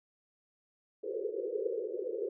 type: band-pass noise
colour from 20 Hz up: white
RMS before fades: -36 dBFS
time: 1.03-2.29 s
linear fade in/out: 5 ms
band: 360 to 510 Hz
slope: 96 dB/octave
effects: none